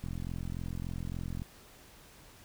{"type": "click train", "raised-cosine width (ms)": 5, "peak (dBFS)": -26, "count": 61, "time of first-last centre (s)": [0.04, 1.419], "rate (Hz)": 43.5, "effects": ["pink hiss -56 dBFS RMS until 2.44 s"]}